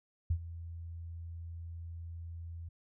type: tone with ADSR envelope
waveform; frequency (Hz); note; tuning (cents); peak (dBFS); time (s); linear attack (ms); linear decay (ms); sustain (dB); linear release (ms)
sine; 83.9; E2; +31; -25; 0.3-2.69; 7; 71; -16; 8
effects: none